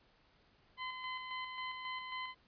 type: tone with tremolo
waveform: 20% pulse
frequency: 1023 Hz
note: C6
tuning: 39 cents flat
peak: -34 dBFS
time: 0.77-2.35 s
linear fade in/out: 50 ms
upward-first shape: square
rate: 3.7 Hz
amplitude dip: 40%
effects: pink hiss -69 dBFS RMS until 2.47 s + resampled to 11025 Hz